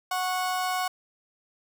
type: tone pair together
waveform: 35% pulse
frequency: 736.2 / 1103 Hz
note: F#5 / C#6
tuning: -9 / -9 cents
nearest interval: perfect fifth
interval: 700 cents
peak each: -26 / -29 dBFS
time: 0.11-0.88 s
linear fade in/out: 5 ms
effects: none